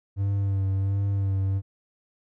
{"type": "tone with vibrato", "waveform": "triangle", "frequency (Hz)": 98, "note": "G2", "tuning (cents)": 0, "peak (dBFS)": -20, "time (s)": [0.16, 1.62], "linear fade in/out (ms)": 50, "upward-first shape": "sine", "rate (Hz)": 1.4, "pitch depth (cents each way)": 29, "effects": []}